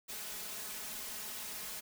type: noise with comb filter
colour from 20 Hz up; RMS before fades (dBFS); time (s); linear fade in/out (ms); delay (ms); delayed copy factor
white; -43; 0.08-1.81; 20; 4.7; +0.9
effects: none